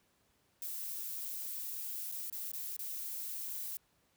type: noise with dropouts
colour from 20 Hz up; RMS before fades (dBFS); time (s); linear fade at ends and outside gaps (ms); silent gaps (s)
violet; -41; 0.62-3.77; 1; 2.116-2.122 / 2.299-2.326 / 2.517-2.534 / 2.766-2.791
effects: pink hiss -73 dBFS RMS until 4.16 s + high-pass 60 Hz 12 dB/octave